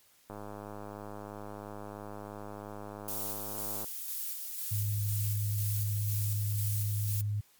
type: click train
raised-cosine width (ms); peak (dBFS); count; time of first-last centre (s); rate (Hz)
1; -29; 366; 0.3-3.844; 103
type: noise with tremolo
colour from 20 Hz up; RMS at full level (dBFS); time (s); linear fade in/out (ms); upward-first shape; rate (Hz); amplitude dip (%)
violet; -36; 3.08-7.21; 2; square; 2; 30
type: tone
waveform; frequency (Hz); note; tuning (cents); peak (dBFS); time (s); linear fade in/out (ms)
sine; 103.83; G#2; 0; -29; 4.71-7.41; 10
effects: white hiss -64 dBFS RMS until 7.59 s + MP3 96 kbps